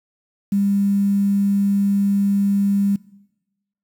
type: tone with quantisation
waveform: sine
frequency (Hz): 200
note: G3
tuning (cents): +35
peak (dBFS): -15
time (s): 0.52-2.96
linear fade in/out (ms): 5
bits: 7
effects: noise-tail reverb RT60 1.0 s tail -21 dB re dry